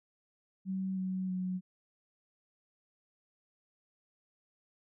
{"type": "tone with pitch steps", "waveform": "sine", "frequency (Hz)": [189.8, 186.97, 184.18], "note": ["F#3", "F#3", "F#3"], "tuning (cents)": [44, 18, -8], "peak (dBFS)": -32, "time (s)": [0.65, 1.61], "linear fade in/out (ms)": 50, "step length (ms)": 320, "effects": []}